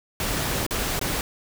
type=noise with dropouts; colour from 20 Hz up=pink; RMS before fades=-26 dBFS; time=0.2-1.21 s; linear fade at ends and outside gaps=1 ms; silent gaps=0.665-0.708 / 0.993-1.013 s; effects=none